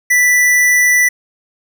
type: tone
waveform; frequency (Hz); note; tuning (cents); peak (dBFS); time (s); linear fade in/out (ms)
square; 1975.5; B6; 0; -9; 0.1-1.09; 10
effects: none